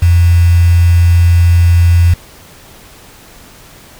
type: tone with quantisation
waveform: sine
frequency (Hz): 86.4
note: F2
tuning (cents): -18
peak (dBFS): -4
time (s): 0.02-2.14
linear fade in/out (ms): 5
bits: 4
effects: pink hiss -38 dBFS RMS until 3.99 s